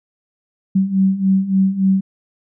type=beating tone pair; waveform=sine; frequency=189.6 / 193.1 Hz; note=F#3 / G3; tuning=+43 / -26 cents; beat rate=3.5 Hz; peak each=-18 / -14 dBFS; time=0.75-2.01 s; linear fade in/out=10 ms; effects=none